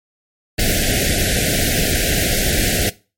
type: band-stop noise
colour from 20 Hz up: pink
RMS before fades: -17 dBFS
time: 0.58-2.9 s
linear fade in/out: 10 ms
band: 740 to 1500 Hz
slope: 96 dB/octave
effects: noise-tail reverb RT60 0.3 s tail -19 dB re dry + MP3 64 kbps